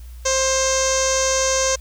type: tone with low-pass filter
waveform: sawtooth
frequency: 528 Hz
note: C5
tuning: 16 cents sharp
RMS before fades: -19 dBFS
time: 0.25-1.76 s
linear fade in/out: 10 ms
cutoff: 6400 Hz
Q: 9
effects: added 60 Hz sine -34 dBFS peak until 1.8 s + white hiss -52 dBFS RMS until 1.8 s